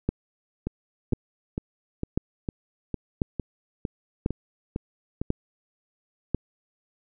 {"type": "two click trains", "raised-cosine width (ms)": 3, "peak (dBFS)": [-10, -15], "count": [7, 11], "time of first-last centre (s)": [[0.09, 6.347], [0.67, 5.215]], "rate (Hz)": [0.959, 2.2], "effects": []}